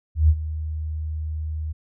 sine tone with ADSR envelope, 77.78 Hz, D#2, in tune, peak -10 dBFS, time 0.15-1.73 s, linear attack 140 ms, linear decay 55 ms, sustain -15 dB, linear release 16 ms, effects none

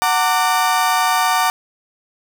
35% pulse chord, Gb augmented, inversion none, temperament equal with one note detuned, 740 / 910.5 / 1174.7 Hz, Gb5 / Bb5 / D6, 0 / -41 / 0 cents, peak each -17 dBFS, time 0.02-1.5 s, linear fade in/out 0 ms, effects 8-bit

